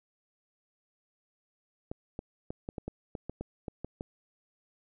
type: clicks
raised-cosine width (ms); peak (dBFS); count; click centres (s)
2; -23; 12; 1.915 / 2.191 / 2.505 / 2.689 / 2.782 / 2.88 / 3.152 / 3.296 / 3.41 / 3.682 / 3.846 / 4.009
effects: none